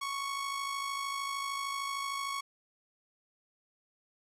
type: tone with amplitude modulation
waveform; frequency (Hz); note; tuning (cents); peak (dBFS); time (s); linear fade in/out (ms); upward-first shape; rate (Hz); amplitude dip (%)
sawtooth; 1108.7; C#6; 0; -28; 0.01-2.41; 10; sine; 53.2; 45
effects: low-pass 11000 Hz 12 dB/octave + 11-bit